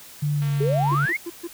sine tone with pitch glide, 146.8 to 142.29 Hz, D3 to C#3, 0 to +46 cents, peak -20 dBFS, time 0.22-1.06 s, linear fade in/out 10 ms, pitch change -54 cents, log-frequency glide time 0.34-0.51 s
click train, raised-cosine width 0.3 ms, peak -25 dBFS, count 156, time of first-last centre 0.42-1.1 s, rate 228 Hz
sine exponential sweep, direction up, 392.5 to 2249 Hz, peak -21 dBFS, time 0.6-1.17 s, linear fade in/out 10 ms
triangle tone bursts, 341.7 Hz, F4, 38 cents flat, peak -26 dBFS, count 4, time 0.91-1.476 s, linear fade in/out 10 ms, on 44 ms, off 130 ms
effects white hiss -44 dBFS RMS until 1.53 s

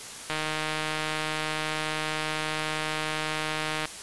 click train, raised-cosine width 0.3 ms, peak -13 dBFS, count 552, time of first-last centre 0.3-3.855 s, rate 155 Hz, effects white hiss -40 dBFS RMS until 4.02 s + resampled to 24000 Hz

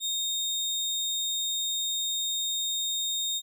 30% pulse tone, 3690 Hz, A#7, 18 cents flat, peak -25 dBFS, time 0-3.42 s, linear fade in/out 50 ms, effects none

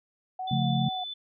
sine tone with vibrato, 740 Hz, F#5, in tune, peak -31 dBFS, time 0.39-1.04 s, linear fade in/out 5 ms, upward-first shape sine, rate 2.5 Hz, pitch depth 30 cents each way
sine tone, 3501 Hz, A7, 9 cents flat, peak -34 dBFS, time 0.47-1.14 s, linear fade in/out 10 ms
sine chord, Db augmented, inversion none, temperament equal, 138.59 / 174.61 / 220 Hz, Db3 / F3 / A3, 0 / 0 / 0 cents, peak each -26 / -30 / -29 dBFS, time 0.51-0.89 s, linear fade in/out 5 ms
effects none

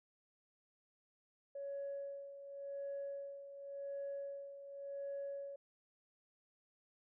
sine tone with tremolo, 559 Hz, C#5, 14 cents sharp, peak -39 dBFS, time 1.55-5.56 s, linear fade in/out 5 ms, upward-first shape sine, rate 0.9 Hz, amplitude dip 70%, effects tanh soft clip ceiling -37 dBFS

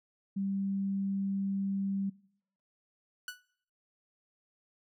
sine tone, 196 Hz, G3, in tune, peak -30 dBFS, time 0.36-2.1 s, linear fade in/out 10 ms
sawtooth tone with exponential decay, 1480 Hz, F#6, in tune, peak -31 dBFS, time 3.28-3.42 s, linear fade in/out 2 ms, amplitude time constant 29 ms
effects noise-tail reverb RT60 0.7 s tail -23 dB re dry

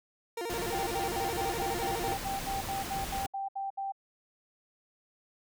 30% pulse tone with vibrato, 403.5 Hz, G#4, 50 cents flat, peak -31 dBFS, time 0.37-2.14 s, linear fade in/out 5 ms, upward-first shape square, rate 12 Hz, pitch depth 240 cents each way
pink noise, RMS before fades -38 dBFS, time 0.5-3.26 s, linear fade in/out 0 ms
sine tone bursts, 784 Hz, G5, in tune, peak -32 dBFS, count 15, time 0.72-3.922 s, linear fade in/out 10 ms, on 150 ms, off 68 ms
effects none

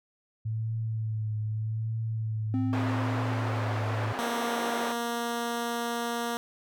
sine tone with vibrato, 109.9 Hz, A2, 2 cents flat, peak -28 dBFS, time 0.45-4.13 s, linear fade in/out 10 ms, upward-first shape triangle, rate 0.81 Hz, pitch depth 42 cents each way
triangle tone with exponential decay, 260 Hz, C4, 11 cents flat, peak -24 dBFS, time 2.54-5.81 s, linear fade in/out 0 ms, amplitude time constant 710 ms
white band-pass noise, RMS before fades -35 dBFS, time 2.73-4.92 s, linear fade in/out 0 ms, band 370 to 1100 Hz, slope 12 dB/octave
10% pulse tone, 235.5 Hz, A#3, 18 cents sharp, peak -21 dBFS, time 4.19-6.37 s, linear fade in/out 0 ms
effects none

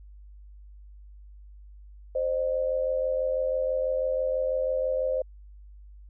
sine tone pair together, 523.9 / 610 Hz, C5 / D#5, +2 / -34 cents, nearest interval minor third, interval 264 cents, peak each -25 / -30 dBFS, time 2.15-5.22 s, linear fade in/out 5 ms, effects added 50 Hz sine -45 dBFS peak until 6.09 s

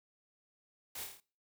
white noise with echo, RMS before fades -44 dBFS, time 0.95-1.04 s, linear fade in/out 5 ms, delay 27 ms, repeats 6, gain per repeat -3 dB, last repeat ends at 1.202 s, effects noise-tail reverb RT60 0.4 s tail -23 dB re dry

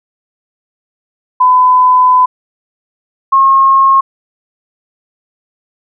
sine tone pair in turn, 1007 / 1079.8 Hz, B5 / C#6, +33 / -46 cents, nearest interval minor second, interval 121 cents, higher second, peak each -4 dBFS, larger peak neither, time 1.4-2.26 / 3.32-4.01 s, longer first, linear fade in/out 10 ms, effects none

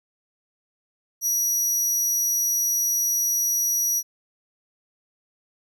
sawtooth tone, 5800 Hz, F#8, 35 cents flat, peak -18 dBFS, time 1.21-4.03 s, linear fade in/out 50 ms, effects none

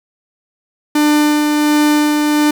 45% pulse tone with tremolo, 298.5 Hz, D4, 28 cents sharp, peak -9 dBFS, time 0.95-2.51 s, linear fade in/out 5 ms, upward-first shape sine, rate 1.4 Hz, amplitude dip 30%, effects 7-bit

